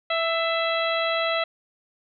harmonic tone with a mistuned harmonic, 659.3 Hz, E5, in tune, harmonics 1 / 2 / 3 / 4 / 5 / 6, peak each -25 / -28 / -30 / -31 / -32 / -33 dBFS, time 0.1-1.44 s, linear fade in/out 5 ms, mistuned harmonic 3, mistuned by +26 cents, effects none

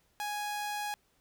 sawtooth tone, 830.6 Hz, G#5, in tune, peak -30 dBFS, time 0.2-0.94 s, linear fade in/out 0 ms, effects pink hiss -71 dBFS RMS until 1.2 s

